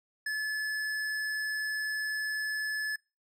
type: tone with tanh clipping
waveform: triangle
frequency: 1724 Hz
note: A6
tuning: 36 cents flat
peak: -32 dBFS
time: 0.26-2.96 s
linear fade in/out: 5 ms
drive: 18 dB
effects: noise-tail reverb RT60 0.3 s tail -26 dB re dry